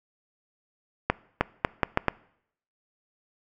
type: accelerating click train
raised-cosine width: 0.5 ms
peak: -5 dBFS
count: 6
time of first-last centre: 1.1-2.083 s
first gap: 310 ms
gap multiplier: 0.77
effects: noise-tail reverb RT60 0.7 s tail -22 dB re dry